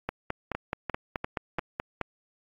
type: two click trains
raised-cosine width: 0.5 ms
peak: -14 / -15 dBFS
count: 10 / 4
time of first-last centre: 0.09-2.013 / 0.55-1.592 s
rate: 4.68 / 2.88 Hz
effects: AAC 32 kbps